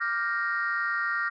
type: chord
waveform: sine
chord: G minor seventh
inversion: second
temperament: equal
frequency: 1174.7 / 1396.9 / 1568 / 1864.7 Hz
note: D6 / F6 / G6 / Bb6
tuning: 0 / 0 / 0 / 0 cents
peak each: -33 / -28 / -34 / -29 dBFS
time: 0-1.3 s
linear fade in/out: 20 ms
effects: tanh soft clip ceiling -19 dBFS